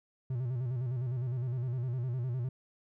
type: tone with vibrato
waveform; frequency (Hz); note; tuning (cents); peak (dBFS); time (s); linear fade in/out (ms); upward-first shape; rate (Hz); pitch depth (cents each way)
triangle; 124.6; B2; +16; -29; 0.3-2.49; 5; square; 9.8; 81
effects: none